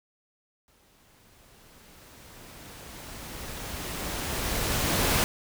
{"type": "noise with exponential growth", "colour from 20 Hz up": "pink", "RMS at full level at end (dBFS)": -23, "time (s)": [0.68, 5.24], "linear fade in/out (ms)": 0, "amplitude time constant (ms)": 990, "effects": []}